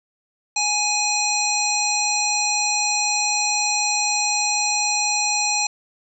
harmonic tone with a mistuned harmonic, 834 Hz, G#5, 7 cents sharp, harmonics 1 / 3 / 5 / 7 / 9, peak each -25 / -25 / -25 / -25 / -25 dBFS, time 0.56-5.67 s, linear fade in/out 5 ms, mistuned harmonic 9, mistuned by -25 cents, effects none

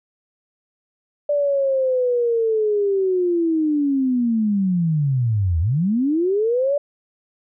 sine linear two-way sweep, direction down then up, 587.3 to 77.7 to 587.3 Hz, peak -16 dBFS, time 1.29-6.78 s, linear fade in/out 5 ms, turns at 5.6 s, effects none

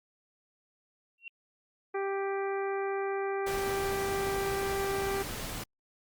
sine tone with exponential growth, 2737 Hz, F7, 36 cents flat, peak -36 dBFS, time 1.18-1.28 s, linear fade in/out 2 ms, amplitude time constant 21 ms
harmonic tone, 392.8 Hz, G4, 4 cents sharp, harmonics 1 / 2 / 3 / 4 / 5 / 6, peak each -31 / -37 / -41 / -43 / -45 / -47 dBFS, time 1.94-5.23 s, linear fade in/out 10 ms
pink noise, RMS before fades -38 dBFS, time 3.46-5.64 s, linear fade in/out 10 ms
effects Opus 48 kbps

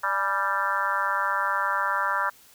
harmonic tone with a mistuned harmonic, 196.2 Hz, G3, 2 cents sharp, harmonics 3 / 4 / 5 / 6 / 7 / 8 / 9, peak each -36 / -37 / -28 / -30 / -28 / -30 / -33 dBFS, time 0.03-2.3 s, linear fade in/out 10 ms, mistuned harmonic 4, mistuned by +90 cents, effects white hiss -54 dBFS RMS until 2.54 s

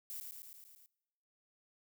violet noise with echo, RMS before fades -44 dBFS, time 0.1-0.2 s, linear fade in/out 0 ms, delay 110 ms, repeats 6, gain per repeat -3 dB, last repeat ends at 0.86 s, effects noise-tail reverb RT60 1.0 s tail -23 dB re dry

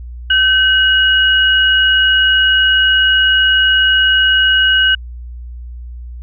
sine tone pair together, 1536.2 / 2900 Hz, G6 / F#7, -35 / -35 cents, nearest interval major seventh, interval 1100 cents, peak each -11 dBFS, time 0.3-4.95 s, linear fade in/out 5 ms, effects added 60 Hz sine -26 dBFS peak until 6.22 s

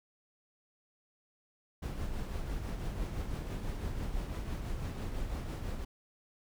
brown noise with tremolo, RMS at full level -35 dBFS, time 1.82-5.85 s, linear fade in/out 10 ms, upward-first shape triangle, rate 6 Hz, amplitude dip 45%, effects none

